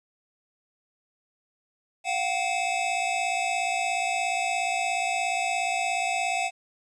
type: tone cluster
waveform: square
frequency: 703 / 760 / 2598 Hz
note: F5 / F#5 / E7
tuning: +11 / +46 / -26 cents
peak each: -30 dBFS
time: 2.04-6.51 s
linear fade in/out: 50 ms
effects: resampled to 22050 Hz + 10-bit